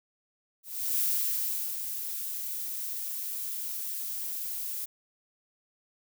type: noise with ADSR envelope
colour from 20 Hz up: violet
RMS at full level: -27 dBFS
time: 0.63-4.86 s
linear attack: 370 ms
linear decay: 770 ms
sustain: -8 dB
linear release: 14 ms
effects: none